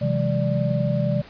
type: tone cluster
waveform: sine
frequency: 130.8 / 162 / 182 / 203.4 / 587 Hz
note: C3 / E3 / F#3 / G#3 / D5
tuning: 0 / -30 / -28 / -36 / -1 cents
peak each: -23 / -25 / -30 / -27 / -26 dBFS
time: 0.01-1.22 s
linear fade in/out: 10 ms
effects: pink hiss -45 dBFS RMS until 1.29 s + resampled to 11025 Hz